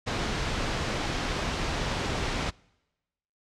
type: low-pass noise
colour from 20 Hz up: pink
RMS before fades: -30 dBFS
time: 0.06-2.51 s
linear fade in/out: 20 ms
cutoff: 5300 Hz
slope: 12 dB/octave
effects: noise-tail reverb RT60 1.0 s tail -26 dB re dry + low-pass 8000 Hz 12 dB/octave